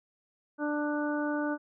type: harmonic tone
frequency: 295.9 Hz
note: D4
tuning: 13 cents sharp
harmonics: 1 / 2 / 3 / 4 / 5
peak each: -30 / -35 / -39 / -42 / -37 dBFS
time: 0.58-1.58 s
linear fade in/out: 50 ms
effects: none